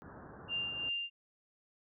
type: low-pass noise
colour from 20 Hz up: pink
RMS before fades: -50 dBFS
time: 0.02-0.89 s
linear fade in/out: 0 ms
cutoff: 1700 Hz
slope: 96 dB/octave
type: tone with tremolo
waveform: sine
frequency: 2794 Hz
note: F7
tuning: in tune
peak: -32 dBFS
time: 0.48-1.1 s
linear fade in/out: 50 ms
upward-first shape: triangle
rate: 2.9 Hz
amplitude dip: 55%
effects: high-pass 80 Hz 12 dB/octave